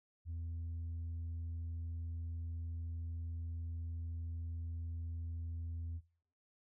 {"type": "tone", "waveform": "sine", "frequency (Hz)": 83.2, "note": "E2", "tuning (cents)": 17, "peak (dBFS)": -37, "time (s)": [0.25, 6.01], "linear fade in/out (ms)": 50, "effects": ["noise-tail reverb RT60 0.6 s tail -23 dB re dry", "tanh soft clip ceiling -38 dBFS"]}